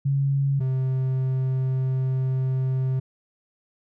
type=tone pair in turn; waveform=sine / triangle; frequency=138.59 / 130.82 Hz; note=C#3 / C3; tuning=0 / 0 cents; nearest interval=minor second; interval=100 cents; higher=first; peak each=-19 dBFS; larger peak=neither; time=0.05-0.6 / 0.6-3 s; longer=second; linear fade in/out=10 ms; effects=none